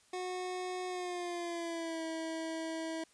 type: tone with pitch glide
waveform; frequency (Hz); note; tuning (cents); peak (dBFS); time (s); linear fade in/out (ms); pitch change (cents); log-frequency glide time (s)
25% pulse; 365.6 to 323.8; F#4 to E4; -21 to -31; -33; 0.13-3.04; 5; -210; 0.88-2.03
effects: white hiss -66 dBFS RMS until 3.13 s + resampled to 22050 Hz